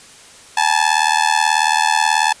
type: tone with amplitude modulation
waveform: sawtooth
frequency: 866 Hz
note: A5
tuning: 28 cents flat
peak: -5 dBFS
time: 0.57-2.33 s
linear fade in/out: 5 ms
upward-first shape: sine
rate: 78.4 Hz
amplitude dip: 95%
effects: white hiss -42 dBFS RMS until 2.4 s + resampled to 22050 Hz